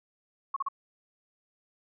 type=tone bursts; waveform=sine; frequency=1100 Hz; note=C#6; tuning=14 cents flat; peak=-27 dBFS; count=3; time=0.54-0.686 s; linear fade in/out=5 ms; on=24 ms; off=37 ms; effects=none